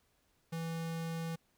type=tone; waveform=square; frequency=164.7 Hz; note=E3; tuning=1 cent flat; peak=-37 dBFS; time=0.52-1.36 s; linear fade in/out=10 ms; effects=pink hiss -74 dBFS RMS until 1.57 s